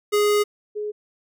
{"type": "tone pair in turn", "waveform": ["square", "sine"], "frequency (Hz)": [415.3, 419.9], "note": ["G#4", "G#4"], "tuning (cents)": [0, 19], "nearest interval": "unison", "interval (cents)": 19, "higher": "second", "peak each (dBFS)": [-17, -25], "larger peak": "first", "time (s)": [[0.12, 0.44], [0.75, 0.92]], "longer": "first", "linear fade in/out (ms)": 20, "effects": []}